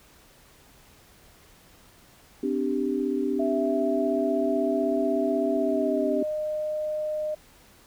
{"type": "chord", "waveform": "sine", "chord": "C suspended second", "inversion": "none", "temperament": "equal with one note detuned", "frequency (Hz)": [257.6, 293.7, 392], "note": ["C4", "D4", "G4"], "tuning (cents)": [-27, 0, 0], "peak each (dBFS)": -28, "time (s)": [2.43, 6.23], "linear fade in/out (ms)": 5}
{"type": "tone with pitch glide", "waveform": "sine", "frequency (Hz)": [659.3, 611.6], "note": ["E5", "D#5"], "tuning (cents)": [0, -30], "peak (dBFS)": -26, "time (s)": [3.39, 7.35], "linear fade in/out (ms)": 10, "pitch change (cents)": -130, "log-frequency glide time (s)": [5.53, 6.24]}
{"effects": ["pink hiss -55 dBFS RMS until 7.86 s"]}